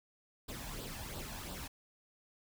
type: noise with flanger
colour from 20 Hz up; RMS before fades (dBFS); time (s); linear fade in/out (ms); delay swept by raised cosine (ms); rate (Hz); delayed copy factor
pink; -44; 0.48-1.68; 10; 0.23 to 1.23; 2.9; +0.6
effects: none